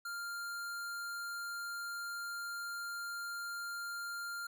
square tone, 1396.9 Hz, F6, in tune, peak -40 dBFS, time 0.05-4.47 s, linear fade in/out 5 ms, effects none

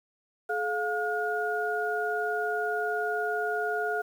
sine tone cluster, 427.2 / 706 / 1436 Hz, G#4 / F5 / F6, +49 / +19 / +48 cents, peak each -31 dBFS, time 0.49-4.02 s, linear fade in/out 10 ms, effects 9-bit

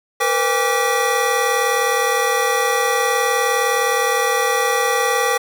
square tone cluster, 466.5 / 506 / 808 / 1160 / 1942 Hz, A#4 / B4 / G#5 / D6 / B6, +1 / +42 / -48 / -22 / -30 cents, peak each -23 dBFS, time 0.2-5.38 s, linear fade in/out 10 ms, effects none

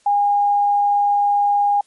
sine tone, 815 Hz, G#5, 33 cents flat, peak -13 dBFS, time 0.06-1.81 s, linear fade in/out 5 ms, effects white hiss -58 dBFS RMS until 1.86 s + MP3 48 kbps

